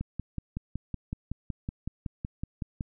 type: click train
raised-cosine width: 5 ms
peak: -20 dBFS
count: 16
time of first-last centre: 0.01-2.809 s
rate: 5.36 Hz
effects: none